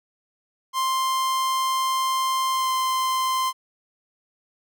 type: tone with pitch glide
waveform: 45% pulse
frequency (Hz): 1050 to 1040.9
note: C6 to C6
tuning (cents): +6 to -9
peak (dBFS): -21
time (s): 0.73-3.53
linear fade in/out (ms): 50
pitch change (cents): -15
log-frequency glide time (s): 2.53-2.7
effects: none